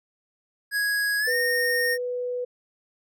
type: tone with pitch glide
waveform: square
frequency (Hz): 1661.2 to 1843.2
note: G#6 to A#6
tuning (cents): 0 to -20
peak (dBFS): -23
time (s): 0.71-1.98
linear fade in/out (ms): 50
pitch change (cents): +180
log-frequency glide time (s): 1.19-1.34
type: tone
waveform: sine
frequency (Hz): 493.9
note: B4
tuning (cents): 0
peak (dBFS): -26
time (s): 1.27-2.45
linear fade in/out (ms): 10
effects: none